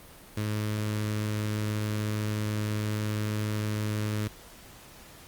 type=tone with notch filter; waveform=sawtooth; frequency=106.3 Hz; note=G#2; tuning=41 cents sharp; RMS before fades=-30 dBFS; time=0.37-4.28 s; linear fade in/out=5 ms; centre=770 Hz; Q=1.6; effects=pink hiss -50 dBFS RMS until 5.27 s + Opus 32 kbps